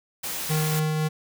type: noise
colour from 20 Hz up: white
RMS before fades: -31 dBFS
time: 0.23-0.8 s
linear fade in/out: 10 ms
type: tone with tremolo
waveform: square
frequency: 155.1 Hz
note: D#3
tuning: 5 cents flat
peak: -22 dBFS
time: 0.49-1.09 s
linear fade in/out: 20 ms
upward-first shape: triangle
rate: 3.9 Hz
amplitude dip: 25%
effects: none